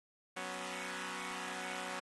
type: chord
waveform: 5% pulse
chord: F# suspended fourth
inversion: none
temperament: equal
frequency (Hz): 185 / 246.9 / 277.2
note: F#3 / B3 / C#4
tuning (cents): 0 / 0 / 0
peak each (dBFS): -33 / -34 / -35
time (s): 0.36-2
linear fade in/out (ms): 10
effects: AAC 32 kbps